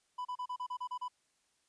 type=tone bursts; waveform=triangle; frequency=995 Hz; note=B5; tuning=13 cents sharp; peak=-34 dBFS; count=9; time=0.18-1.083 s; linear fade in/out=10 ms; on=71 ms; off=33 ms; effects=white hiss -75 dBFS RMS until 1.68 s + resampled to 22050 Hz